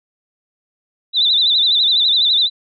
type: tone with vibrato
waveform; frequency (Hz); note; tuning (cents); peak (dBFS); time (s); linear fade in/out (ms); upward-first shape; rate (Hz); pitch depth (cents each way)
sine; 3750; A#7; +10; -11; 1.13-2.5; 50; sine; 12; 120
effects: none